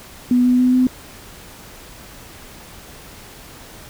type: tone with pitch steps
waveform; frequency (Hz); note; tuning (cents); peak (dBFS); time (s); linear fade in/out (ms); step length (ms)
sine; 246.9 / 249.3 / 251.8 / 254.3; B3 / B3 / B3 / C4; 0 / +16 / +34 / -49; -11; 0.31-0.87; 2; 140
effects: pink hiss -40 dBFS RMS until 3.89 s